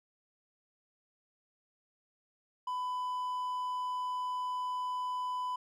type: tone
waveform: triangle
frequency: 1000 Hz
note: B5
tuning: 21 cents sharp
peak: -31 dBFS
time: 2.67-5.56 s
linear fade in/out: 5 ms
effects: none